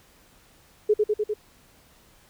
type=tone with echo; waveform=sine; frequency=422.6 Hz; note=G#4; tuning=30 cents sharp; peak=-15 dBFS; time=0.89-0.94 s; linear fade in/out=10 ms; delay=100 ms; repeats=4; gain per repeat=-2 dB; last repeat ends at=1.34 s; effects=pink hiss -57 dBFS RMS until 2.29 s